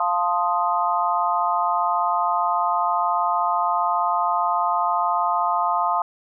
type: chord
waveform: sine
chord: F dominant seventh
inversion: none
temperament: equal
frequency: 698.5 / 880 / 1046.5 / 1244.5 Hz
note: F5 / A5 / C6 / Eb6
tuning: 0 / 0 / 0 / 0 cents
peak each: -24 dBFS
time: 0-6.02 s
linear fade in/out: 2 ms
effects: none